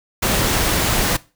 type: noise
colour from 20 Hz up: pink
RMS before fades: -18 dBFS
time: 0.22-1.17 s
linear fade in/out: 10 ms
effects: noise-tail reverb RT60 0.3 s tail -19 dB re dry